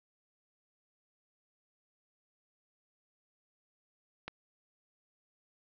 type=click; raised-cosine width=0.3 ms; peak=-23 dBFS; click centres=4.28 s; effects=resampled to 11025 Hz + 9-bit